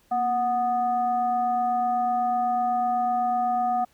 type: tone with frequency modulation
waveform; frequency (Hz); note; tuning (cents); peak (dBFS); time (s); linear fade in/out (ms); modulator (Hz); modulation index
sine; 736; F#5; -9; -21; 0.11-3.85; 10; 500; 0.47
effects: pink hiss -62 dBFS RMS until 3.93 s